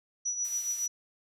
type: tone with tremolo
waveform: sine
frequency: 5880 Hz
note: F#8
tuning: 12 cents flat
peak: -27 dBFS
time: 0.25-0.88 s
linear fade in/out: 10 ms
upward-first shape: triangle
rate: 7.2 Hz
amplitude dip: 65%
type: noise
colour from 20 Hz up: blue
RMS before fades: -43 dBFS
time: 0.44-0.87 s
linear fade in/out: 10 ms
effects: resampled to 32000 Hz